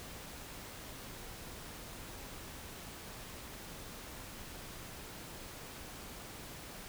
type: silence
effects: pink hiss -48 dBFS RMS until 6.88 s

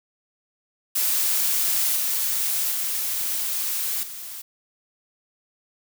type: noise with level steps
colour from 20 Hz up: blue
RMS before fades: -22 / -24 / -26 / -36 dBFS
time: 0.95-4.42 s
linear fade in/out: 10 ms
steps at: 1.96 / 2.71 / 4.03 s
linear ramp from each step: 2 ms
effects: none

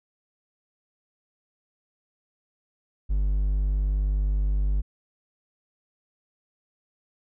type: tone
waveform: triangle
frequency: 49.71 Hz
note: G1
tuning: 25 cents sharp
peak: -19 dBFS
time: 3.09-4.82 s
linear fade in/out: 20 ms
effects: none

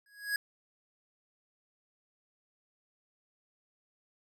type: tone with exponential growth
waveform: square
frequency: 1661.2 Hz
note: G#6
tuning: in tune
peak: -27 dBFS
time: 0.06-0.36 s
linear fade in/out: 2 ms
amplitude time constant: 64 ms
effects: none

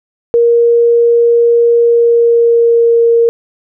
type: tone with pitch glide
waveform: sine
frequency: 470 to 465.1 Hz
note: A#4 to A#4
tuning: +14 to -4 cents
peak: -5 dBFS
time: 0.34-3.29 s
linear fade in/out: 0 ms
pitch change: -18 cents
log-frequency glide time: 1.79-3.02 s
effects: none

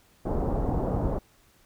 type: low-pass noise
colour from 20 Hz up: pink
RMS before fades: -27 dBFS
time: 0.25-1.19 s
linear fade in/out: 10 ms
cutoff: 840 Hz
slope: 24 dB/octave
effects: pink hiss -61 dBFS RMS until 1.65 s

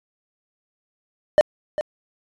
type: tone with echo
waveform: triangle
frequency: 606 Hz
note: D#5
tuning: 46 cents flat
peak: -7 dBFS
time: 1.38-1.41 s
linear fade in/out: 0 ms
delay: 400 ms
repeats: 1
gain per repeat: -12 dB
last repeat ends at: 1.81 s
effects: resampled to 22050 Hz

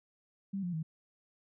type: tone with pitch steps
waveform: sine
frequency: 196 / 176.65 / 159.2 Hz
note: G3 / F3 / D#3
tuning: 0 / +20 / +40 cents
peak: -33 dBFS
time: 0.53-0.83 s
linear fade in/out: 10 ms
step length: 100 ms
effects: none

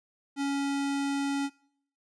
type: tone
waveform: square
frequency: 279.3 Hz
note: C#4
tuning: 13 cents sharp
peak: -28 dBFS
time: 0.36-1.5 s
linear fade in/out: 50 ms
effects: noise-tail reverb RT60 0.6 s tail -22 dB re dry + resampled to 22050 Hz

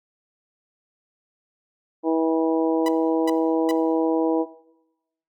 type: harmonic tone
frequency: 161.9 Hz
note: E3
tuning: 31 cents flat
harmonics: 2 / 3 / 4 / 5 / 6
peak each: -20 / -24 / -29 / -30 / -32 dBFS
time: 2.03-4.46 s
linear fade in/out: 50 ms
type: tone bursts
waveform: sawtooth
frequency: 987.8 Hz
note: B5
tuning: in tune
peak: -23 dBFS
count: 3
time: 2.86-3.712 s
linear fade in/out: 2 ms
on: 24 ms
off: 390 ms
effects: noise-tail reverb RT60 0.9 s tail -18 dB re dry + Opus 32 kbps

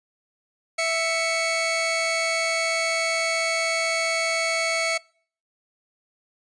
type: tone pair together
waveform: sawtooth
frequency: 659.3 / 2223 Hz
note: E5 / C#7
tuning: 0 / +4 cents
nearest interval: octave + major sixth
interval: 2104 cents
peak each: -21 dBFS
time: 0.78-4.98 s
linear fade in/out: 10 ms
effects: noise-tail reverb RT60 0.5 s tail -25 dB re dry + resampled to 22050 Hz

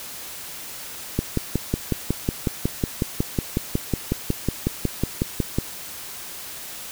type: click train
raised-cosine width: 3 ms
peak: -7 dBFS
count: 25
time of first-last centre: 1.19-5.586 s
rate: 5.46 Hz
effects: white hiss -36 dBFS RMS until 6.91 s

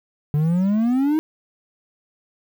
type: exponential sweep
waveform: triangle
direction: up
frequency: 144.7 to 320 Hz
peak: -14 dBFS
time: 0.34-1.19 s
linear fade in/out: 0 ms
effects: 8-bit

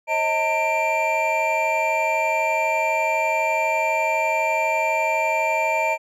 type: tone cluster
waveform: triangle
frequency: 540 / 632 / 904 / 2359 Hz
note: C#5 / D#5 / A5 / D7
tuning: -45 / +27 / +47 / +7 cents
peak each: -29 / -22 / -21 / -22 dBFS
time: 0.07-5.98 s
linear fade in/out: 50 ms
effects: none

